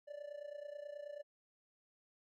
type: tone with amplitude modulation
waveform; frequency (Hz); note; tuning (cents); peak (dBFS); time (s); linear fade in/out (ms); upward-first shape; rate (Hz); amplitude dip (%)
triangle; 584; D5; -10; -40; 0.07-1.23; 20; sine; 29.3; 80
effects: none